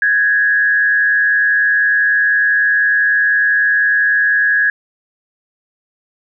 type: tone with frequency modulation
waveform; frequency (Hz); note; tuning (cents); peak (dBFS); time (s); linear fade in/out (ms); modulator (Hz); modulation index
sine; 1664; G#6; +3; -10; 0.02-4.7; 2; 130; 0.54
effects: none